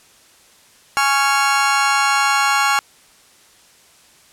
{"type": "chord", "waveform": "30% pulse", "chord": "Db major", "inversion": "second", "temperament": "just", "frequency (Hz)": [831.5, 1108.7, 1385.9], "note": ["Ab5", "Db6", "F6"], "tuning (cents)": [2, 0, -14], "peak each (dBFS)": -16, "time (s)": [0.97, 2.79], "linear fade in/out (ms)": 0, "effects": ["white hiss -50 dBFS RMS until 4.32 s", "low-pass 10000 Hz 12 dB/octave"]}